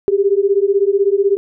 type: beating tone pair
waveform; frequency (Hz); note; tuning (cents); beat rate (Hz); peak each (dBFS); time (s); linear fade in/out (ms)
sine; 390 / 406; G4 / G#4; -9 / -39; 16; -14; 0.08-1.37; 0
effects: none